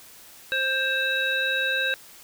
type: harmonic tone with a mistuned harmonic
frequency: 527 Hz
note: C5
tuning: 12 cents sharp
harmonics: 1 / 3 / 5 / 7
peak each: -32 / -24 / -30 / -29 dBFS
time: 0.52-1.94 s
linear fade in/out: 0 ms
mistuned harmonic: 7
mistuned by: +63 cents
effects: white hiss -48 dBFS RMS until 2.23 s